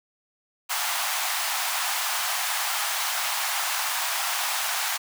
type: high-pass noise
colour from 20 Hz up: pink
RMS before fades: -27 dBFS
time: 0.69-4.98 s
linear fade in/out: 20 ms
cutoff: 720 Hz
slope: 48 dB/octave
effects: none